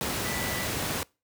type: tone in noise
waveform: sine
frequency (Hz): 1975.5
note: B6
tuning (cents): 0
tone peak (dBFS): -36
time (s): 0.25-0.66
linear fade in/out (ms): 0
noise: pink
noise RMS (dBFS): -30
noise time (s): 0.01-1.03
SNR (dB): -9
effects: noise-tail reverb RT60 0.3 s tail -25 dB re dry + high-pass 80 Hz 12 dB/octave